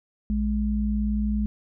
sine tone pair together, 58.76 / 209.4 Hz, A#1 / G#3, +14 / +15 cents, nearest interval octave + minor seventh, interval 2201 cents, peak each -25 / -24 dBFS, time 0.3-1.46 s, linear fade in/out 0 ms, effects none

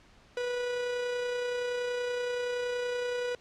45% pulse tone with amplitude modulation, 490 Hz, B4, 14 cents flat, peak -29 dBFS, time 0.37-3.35 s, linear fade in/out 2 ms, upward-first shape sine, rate 30.6 Hz, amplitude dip 25%, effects pink hiss -59 dBFS RMS until 3.4 s + low-pass 5000 Hz 12 dB/octave

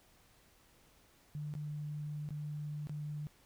sine tone with dropouts, 149 Hz, D3, 25 cents sharp, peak -38 dBFS, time 1.35-3.27 s, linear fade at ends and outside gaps 0 ms, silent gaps 1.539-1.552 / 2.289-2.306 / 2.871-2.895 s, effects pink hiss -66 dBFS RMS until 3.45 s

